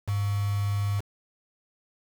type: tone with quantisation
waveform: sine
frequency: 101.4 Hz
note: G#2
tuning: 41 cents flat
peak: -24 dBFS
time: 0.07-1.01 s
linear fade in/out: 20 ms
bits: 6
effects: none